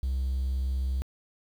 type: tone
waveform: triangle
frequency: 65.41 Hz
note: C2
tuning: in tune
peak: -23 dBFS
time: 0.03-1.02 s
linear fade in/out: 0 ms
effects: tanh soft clip ceiling -21 dBFS + 9-bit